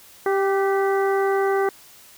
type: harmonic tone with a mistuned harmonic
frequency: 392 Hz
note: G4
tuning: in tune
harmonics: 1 / 2 / 3 / 4 / 5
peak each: -19 / -25 / -29 / -31 / -33 dBFS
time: 0.26-1.69 s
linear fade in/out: 2 ms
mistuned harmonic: 4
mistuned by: -40 cents
effects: white hiss -48 dBFS RMS until 2.17 s